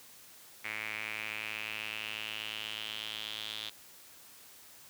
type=tone with band-pass filter sweep; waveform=sawtooth; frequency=108.2 Hz; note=A2; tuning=29 cents flat; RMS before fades=-40 dBFS; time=0.64-3.7 s; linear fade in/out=10 ms; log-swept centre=2200 to 3500 Hz; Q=5.5; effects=white hiss -55 dBFS RMS until 4.89 s + high-pass 60 Hz 12 dB/octave